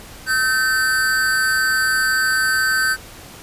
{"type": "tone with amplitude modulation", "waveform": "square", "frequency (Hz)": 1543, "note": "G6", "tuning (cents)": -28, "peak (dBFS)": -13, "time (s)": [0.26, 2.97], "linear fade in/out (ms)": 50, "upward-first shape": "sine", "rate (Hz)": 254, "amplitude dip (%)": 70, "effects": ["pink hiss -39 dBFS RMS until 3.42 s", "resampled to 32000 Hz"]}